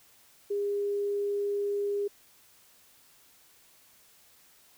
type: tone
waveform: sine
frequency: 405.9 Hz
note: G#4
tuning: 40 cents flat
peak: -27 dBFS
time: 0.5-2.08 s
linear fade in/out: 10 ms
effects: white hiss -60 dBFS RMS until 4.77 s